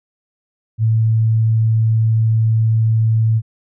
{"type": "tone", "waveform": "sine", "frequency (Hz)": 111.6, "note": "A2", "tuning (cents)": 25, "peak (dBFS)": -11, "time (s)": [0.78, 3.42], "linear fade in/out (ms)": 50, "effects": []}